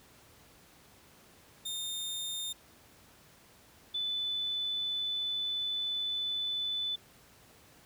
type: tone pair in turn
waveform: sawtooth / sine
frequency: 3639 / 3497 Hz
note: A#7 / A7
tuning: -42 / -11 cents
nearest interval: minor second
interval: 69 cents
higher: first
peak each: -32 / -31 dBFS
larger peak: second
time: 1.65-2.53 / 3.94-6.96 s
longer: second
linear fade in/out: 10 ms
effects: pink hiss -59 dBFS RMS until 7.85 s + high-pass 60 Hz 12 dB/octave